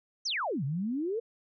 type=exponential two-way sweep; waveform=sine; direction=down then up; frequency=6390 to 129.1 to 480.5 Hz; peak=-29 dBFS; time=0.25-1.2 s; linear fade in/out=10 ms; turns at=0.64 s; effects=none